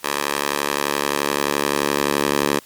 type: tone with high-pass filter sweep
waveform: 10% pulse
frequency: 71.6 Hz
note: D2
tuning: 43 cents flat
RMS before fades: -21 dBFS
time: 0.03-2.6 s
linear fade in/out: 20 ms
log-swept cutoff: 710 to 330 Hz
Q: 0.7
effects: white hiss -47 dBFS RMS until 2.65 s + MP3 96 kbps